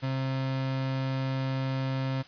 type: tone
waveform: 35% pulse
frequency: 132.9 Hz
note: C3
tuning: 27 cents sharp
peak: -26 dBFS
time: 0.02-2.23 s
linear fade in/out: 20 ms
effects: white hiss -51 dBFS RMS until 2.27 s + resampled to 11025 Hz